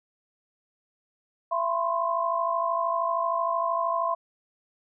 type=tone cluster; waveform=sine; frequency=673 / 1013 / 1066 Hz; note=E5 / B5 / C6; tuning=+36 / +44 / +32 cents; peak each=-28 dBFS; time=1.51-4.15 s; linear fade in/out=10 ms; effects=none